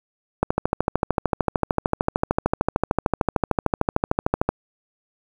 click train, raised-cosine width 1 ms, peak -4 dBFS, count 55, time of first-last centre 0.43-4.49 s, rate 13.3 Hz, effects 7-bit

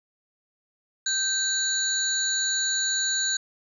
sine tone cluster, 1563 / 3948 / 4362 / 6750 Hz, G6 / B7 / C#8 / G#8, -6 / -1 / -29 / +27 cents, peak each -30 / -28 / -33 / -26 dBFS, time 1.06-3.37 s, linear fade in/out 5 ms, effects none

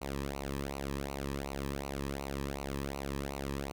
sawtooth tone with flanger, 69.3 Hz, C#2, in tune, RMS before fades -38 dBFS, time 0.01-3.72 s, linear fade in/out 10 ms, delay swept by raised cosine 0.58 to 1.42 ms, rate 2.7 Hz, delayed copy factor -0.8, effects none

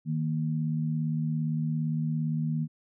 sine tone pair together, 155.58 / 233.1 Hz, D#3 / A#3, 0 / 0 cents, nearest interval perfect fifth, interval 700 cents, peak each -27 / -32 dBFS, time 0.05-2.68 s, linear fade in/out 50 ms, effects none

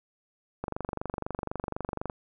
click train, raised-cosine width 1 ms, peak -18 dBFS, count 36, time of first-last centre 0.64-2.098 s, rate 24 Hz, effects none

